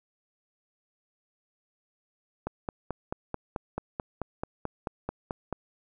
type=click train; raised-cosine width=1 ms; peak=-17 dBFS; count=15; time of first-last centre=2.47-5.527 s; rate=4.58 Hz; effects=none